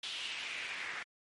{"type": "noise with band-pass filter sweep", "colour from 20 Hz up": "pink", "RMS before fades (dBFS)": -41, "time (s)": [0.03, 1.03], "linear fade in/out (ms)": 5, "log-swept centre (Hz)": [3400, 1800], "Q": 3.3, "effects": ["MP3 48 kbps"]}